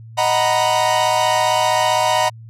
45% pulse chord, B major seventh, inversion first, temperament equal, 622.3 / 740 / 932.3 / 987.8 Hz, D#5 / F#5 / A#5 / B5, 0 / 0 / 0 / 0 cents, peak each -20 dBFS, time 0.17-2.3 s, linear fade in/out 20 ms, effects added 113 Hz sine -35 dBFS peak until 2.49 s + low-pass 10000 Hz 12 dB/octave

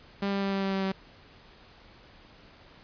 sawtooth tone with pitch steps, 198.7 / 197.56 / 196.42 / 195.29 / 194.16 / 193.04 / 191.93 Hz, G3 / G3 / G3 / G3 / G3 / G3 / G3, +24 / +14 / +4 / -6 / -16 / -26 / -36 cents, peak -23 dBFS, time 0.22-0.92 s, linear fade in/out 5 ms, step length 100 ms, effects pink hiss -54 dBFS RMS until 2.83 s + resampled to 11025 Hz

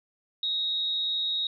sine tone with amplitude modulation, 3769 Hz, A#7, 18 cents sharp, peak -24 dBFS, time 0.43-1.47 s, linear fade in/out 2 ms, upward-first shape sine, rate 275 Hz, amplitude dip 35%, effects none

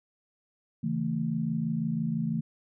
sine chord, A major, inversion first, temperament equal with one note detuned, 138.59 / 164.81 / 224.4 Hz, C#3 / E3 / A3, 0 / 0 / +34 cents, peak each -35 / -30 / -30 dBFS, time 0.83-2.41 s, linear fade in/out 10 ms, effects none

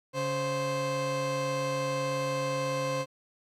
30% pulse tone pair together, 140.38 / 523.3 Hz, C#3 / C5, +22 / 0 cents, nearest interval octave + major seventh, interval 2278 cents, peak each -32 / -27 dBFS, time 0.13-3.06 s, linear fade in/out 50 ms, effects low-pass 8000 Hz 12 dB/octave + 10-bit

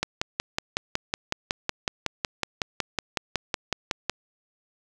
click train, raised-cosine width 0.2 ms, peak -7 dBFS, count 23, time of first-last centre 0.03-4.097 s, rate 5.41 Hz, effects none

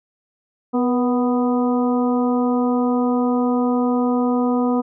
harmonic tone with a mistuned harmonic, 247.9 Hz, B3, 7 cents sharp, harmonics 1 / 2 / 3 / 4 / 5, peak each -17 / -23 / -27 / -29 / -31 dBFS, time 0.73-4.82 s, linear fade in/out 20 ms, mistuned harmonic 2, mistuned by -35 cents, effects none

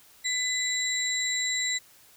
sine tone cluster, 2005 / 3946 / 7420 Hz, B6 / B7 / A#8, +26 / -2 / -9 cents, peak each -30 dBFS, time 0.24-1.79 s, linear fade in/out 20 ms, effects white hiss -56 dBFS RMS until 2.16 s

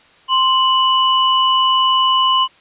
sine tone pair together, 1046.5 / 2960 Hz, C6 / F#7, 0 / 0 cents, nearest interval octave + tritone, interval 1800 cents, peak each -13 / -15 dBFS, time 0.28-2.48 s, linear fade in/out 50 ms, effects white hiss -49 dBFS RMS until 2.6 s + resampled to 8000 Hz

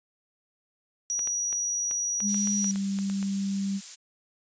sine tone, 5800 Hz, F#8, 35 cents flat, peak -26 dBFS, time 1.1-2.71 s, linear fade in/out 0 ms
clicks, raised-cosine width 0.3 ms, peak -25 dBFS, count 12, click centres 1.192 / 1.274 / 1.528 / 1.911 / 2.204 / 2.345 / 2.473 / 2.644 / 2.759 / 2.988 / 3.099 / 3.228 s
sine tone with pitch glide, 203.7 to 196.53 Hz, G#3 to G3, -33 to +5 cents, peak -26 dBFS, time 2.21-3.81 s, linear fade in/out 50 ms, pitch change -62 cents, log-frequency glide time 2.59-2.7 s
violet noise, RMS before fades -32 dBFS, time 2.27-3.96 s, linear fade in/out 20 ms
effects resampled to 16000 Hz

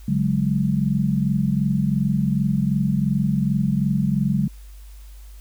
sine chord, C# suspended fourth, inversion none, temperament equal with one note detuned, 141.42 / 185 / 207.7 Hz, C#3 / F#3 / G#3, +35 / 0 / 0 cents, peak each -22 dBFS, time 0.08-4.48 s, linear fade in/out 5 ms, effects added 50 Hz sine -38 dBFS peak until 5.4 s + white hiss -54 dBFS RMS until 5.4 s

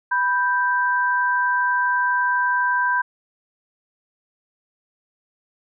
sine tone pair together, 987.8 / 1568 Hz, B5 / G6, 0 / 0 cents, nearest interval minor sixth, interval 800 cents, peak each -20 dBFS, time 0.11-3.02 s, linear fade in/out 10 ms, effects none

